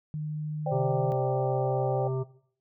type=tone; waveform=sine; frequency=152.3 Hz; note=D#3; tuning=37 cents flat; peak=-30 dBFS; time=0.14-1.12 s; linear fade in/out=0 ms
type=chord; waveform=sine; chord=C suspended second; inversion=none; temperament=equal; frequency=523.3 / 587.3 / 784 Hz; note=C5 / D5 / G5; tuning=0 / 0 / 0 cents; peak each=-32 dBFS; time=0.66-2.08 s; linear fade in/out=5 ms
type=harmonic tone; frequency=130.9 Hz; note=C3; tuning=1 cent sharp; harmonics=1 / 3 / 5 / 7 / 9; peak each=-28 / -32 / -41 / -45 / -46 dBFS; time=0.71-2.24 s; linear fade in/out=20 ms
effects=noise-tail reverb RT60 0.6 s tail -19 dB re dry